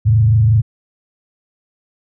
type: tone with frequency modulation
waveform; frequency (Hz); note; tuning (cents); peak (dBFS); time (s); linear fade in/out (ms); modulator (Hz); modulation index
sine; 110; A2; 0; -8; 0.05-0.62; 20; 25.5; 0.59
effects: none